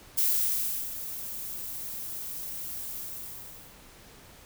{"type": "noise with ADSR envelope", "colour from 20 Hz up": "violet", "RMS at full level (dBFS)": -24, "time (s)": [0.17, 3.79], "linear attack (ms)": 15, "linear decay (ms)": 720, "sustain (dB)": -13, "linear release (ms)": 810, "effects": ["pink hiss -52 dBFS RMS until 4.45 s"]}